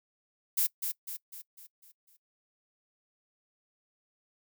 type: noise with echo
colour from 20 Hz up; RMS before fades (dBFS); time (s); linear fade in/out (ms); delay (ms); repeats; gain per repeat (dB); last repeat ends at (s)
violet; -27; 0.57-0.67; 10; 250; 6; -6; 2.17
effects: noise-tail reverb RT60 0.1 s tail -21 dB re dry